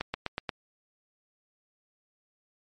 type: accelerating click train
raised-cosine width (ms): 0.3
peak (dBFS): -14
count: 5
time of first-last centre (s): 0.01-0.492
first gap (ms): 130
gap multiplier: 0.95
effects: MP3 48 kbps